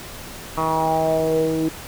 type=tone with low-pass filter sweep; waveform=10% pulse; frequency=160 Hz; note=D#3; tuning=49 cents sharp; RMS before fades=-20 dBFS; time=0.57-1.69 s; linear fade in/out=10 ms; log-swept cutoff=1200 to 340 Hz; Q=5.1; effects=pink hiss -36 dBFS RMS until 1.87 s